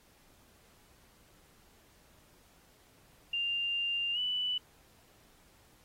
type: tone with pitch glide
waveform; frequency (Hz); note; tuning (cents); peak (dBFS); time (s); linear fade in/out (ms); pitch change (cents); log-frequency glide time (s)
sine; 2794 to 2977; F7 to F#7; 0 to +10; -30; 3.33-4.58; 5; +110; 4.13-4.19
effects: pink hiss -64 dBFS RMS until 5.84 s + AAC 48 kbps